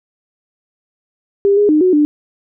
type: tone with pitch steps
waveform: sine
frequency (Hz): 399.8 / 412.7 / 305.1 / 368 / 297.2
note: G4 / G#4 / D#4 / F#4 / D4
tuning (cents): +34 / -11 / -34 / -9 / +21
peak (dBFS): -8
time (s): 1.45-2.05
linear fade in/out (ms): 0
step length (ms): 120
effects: none